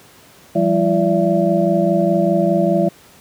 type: tone cluster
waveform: sine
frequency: 171.7 / 196.6 / 337.5 / 579 / 671 Hz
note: F3 / G3 / E4 / D5 / E5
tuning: -29 / +5 / +41 / -25 / +31 cents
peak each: -19 dBFS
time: 0.55-2.89 s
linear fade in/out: 10 ms
effects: pink hiss -46 dBFS RMS until 3.2 s + high-pass 100 Hz 12 dB/octave